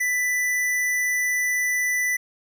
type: tone with hard clipping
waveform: sine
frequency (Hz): 1986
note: B6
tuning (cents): +9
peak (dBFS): -22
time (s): 0-2.17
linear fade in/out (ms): 10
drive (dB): 15
effects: none